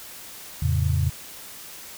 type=chord; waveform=sine; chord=F augmented; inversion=none; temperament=equal with one note detuned; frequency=85.56 / 110 / 138.59 Hz; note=F2 / A2 / C#3; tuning=-35 / 0 / 0 cents; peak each=-22 / -26 / -24 dBFS; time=0.62-1.1 s; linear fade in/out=5 ms; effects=white hiss -41 dBFS RMS until 1.97 s